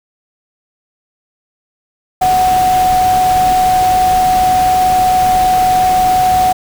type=tone in noise; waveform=sine; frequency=740 Hz; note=F#5; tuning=in tune; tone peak=-8 dBFS; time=2.21-6.53 s; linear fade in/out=10 ms; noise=pink; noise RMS=-22 dBFS; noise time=2.21-6.53 s; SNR=+11 dB; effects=none